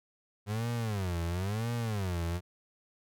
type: tone with vibrato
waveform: 35% pulse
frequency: 100 Hz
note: G2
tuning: 35 cents sharp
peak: -29 dBFS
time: 0.46-2.41 s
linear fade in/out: 50 ms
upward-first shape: sine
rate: 0.98 Hz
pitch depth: 300 cents each way
effects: none